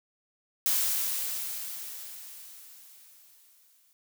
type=noise with exponential decay; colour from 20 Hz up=blue; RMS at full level=-25 dBFS; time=0.66-3.93 s; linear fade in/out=0 ms; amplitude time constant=710 ms; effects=none